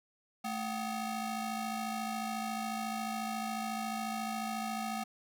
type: ring-modulated tone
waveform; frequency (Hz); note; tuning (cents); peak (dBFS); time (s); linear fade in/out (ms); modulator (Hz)
30% pulse; 493.9; B4; 0; -29; 0.44-5.04; 10; 274
effects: none